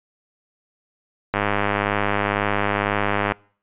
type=click train; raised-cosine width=0.5 ms; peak=-5 dBFS; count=203; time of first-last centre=1.34-3.32 s; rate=102 Hz; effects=noise-tail reverb RT60 0.5 s tail -25 dB re dry + resampled to 8000 Hz